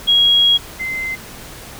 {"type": "tone pair in turn", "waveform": "sine", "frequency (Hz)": [3300, 2070], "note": ["G#7", "C7"], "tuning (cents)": [-12, -19], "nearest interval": "minor sixth", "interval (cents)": 807, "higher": "first", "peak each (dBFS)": [-9, -20], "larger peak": "first", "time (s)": [[0.07, 0.58], [0.79, 1.16]], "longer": "first", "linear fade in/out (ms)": 20, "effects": ["pink hiss -35 dBFS RMS until 1.79 s"]}